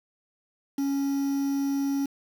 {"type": "tone with quantisation", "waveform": "triangle", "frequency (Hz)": 277.2, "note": "C#4", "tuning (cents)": 0, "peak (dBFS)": -22, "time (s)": [0.78, 2.06], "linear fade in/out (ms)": 5, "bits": 7, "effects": []}